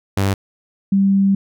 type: tone pair in turn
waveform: sawtooth / sine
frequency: 98 / 196 Hz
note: G2 / G3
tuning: 0 / 0 cents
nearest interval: octave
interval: 1200 cents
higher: second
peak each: -11 dBFS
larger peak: neither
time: 0.17-0.34 / 0.92-1.35 s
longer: second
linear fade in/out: 5 ms
effects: none